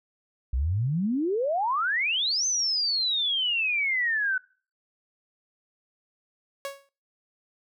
sine exponential two-way sweep, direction up then down, 58.2 to 6272 to 1488 Hz, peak -23 dBFS, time 0.53-4.38 s, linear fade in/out 5 ms, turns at 2.46 s
sawtooth tone with exponential decay, 554.4 Hz, C#5, in tune, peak -25 dBFS, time 6.65-6.89 s, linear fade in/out 1 ms, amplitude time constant 51 ms
effects noise-tail reverb RT60 0.4 s tail -23 dB re dry

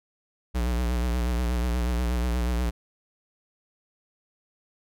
square tone with vibrato, 60.2 Hz, B1, 44 cents flat, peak -24 dBFS, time 0.54-2.71 s, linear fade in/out 20 ms, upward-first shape sine, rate 8.3 Hz, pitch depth 71 cents each way, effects none

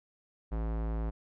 square tone with low-pass filter, 55.2 Hz, A1, 6 cents sharp, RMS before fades -33 dBFS, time 0.51-1.11 s, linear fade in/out 20 ms, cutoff 1100 Hz, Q 0.8, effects none

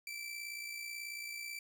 sawtooth tone with amplitude modulation, 2332 Hz, D7, 13 cents flat, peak -36 dBFS, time 0.07-1.59 s, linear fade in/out 2 ms, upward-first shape sine, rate 58.3 Hz, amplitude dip 50%, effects none

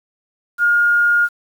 sine tone, 1422 Hz, F6, 31 cents sharp, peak -11 dBFS, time 0.58-1.29 s, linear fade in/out 50 ms, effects 7-bit

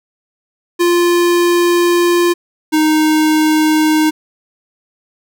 square tone pair in turn, 348.2 / 310.2 Hz, F4 / D#4, -5 / -5 cents, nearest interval major second, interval 200 cents, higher first, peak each -10 dBFS, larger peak neither, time 0.79-2.34 / 2.72-4.11 s, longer first, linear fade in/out 20 ms, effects none

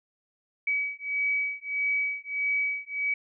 sine beating tone pair, 2275 / 2276.6 Hz, C#7 / C#7, +44 / +46 cents, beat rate 1.6 Hz, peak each -29 dBFS, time 0.67-3.14 s, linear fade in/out 5 ms, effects none

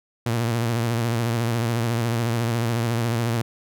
sawtooth tone with vibrato, 116.54 Hz, A#2, in tune, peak -17 dBFS, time 0.26-3.42 s, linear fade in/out 5 ms, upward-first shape sine, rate 14 Hz, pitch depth 61 cents each way, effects none

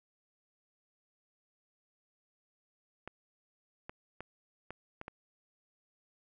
clicks, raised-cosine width 0.5 ms, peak -27 dBFS, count 6, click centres 3.076 / 3.895 / 4.206 / 4.706 / 5.014 / 5.081 s, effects none

